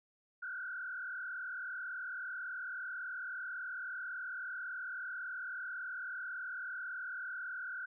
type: tone with frequency modulation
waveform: sine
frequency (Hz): 1480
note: F#6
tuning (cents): 0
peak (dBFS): -39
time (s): 0.42-7.86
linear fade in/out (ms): 10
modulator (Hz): 38.2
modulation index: 1.9
effects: none